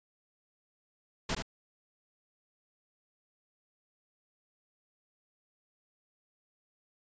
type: noise with echo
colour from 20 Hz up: pink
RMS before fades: -32 dBFS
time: 1.29-1.35 s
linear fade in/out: 5 ms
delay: 74 ms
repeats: 1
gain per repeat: -5 dB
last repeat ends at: 1.424 s
effects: resampled to 16000 Hz